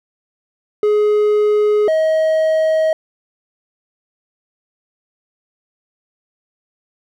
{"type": "tone pair in turn", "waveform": "triangle", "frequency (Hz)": [420, 633.7], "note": ["G#4", "D#5"], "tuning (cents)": [19, 32], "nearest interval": "perfect fifth", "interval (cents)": 713, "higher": "second", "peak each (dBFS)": [-9, -10], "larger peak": "first", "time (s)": [[0.83, 1.88], [1.88, 2.93]], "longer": "neither", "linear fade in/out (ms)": 2, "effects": []}